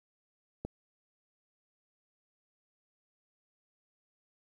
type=click; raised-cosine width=2 ms; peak=-23 dBFS; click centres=0.65 s; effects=10-bit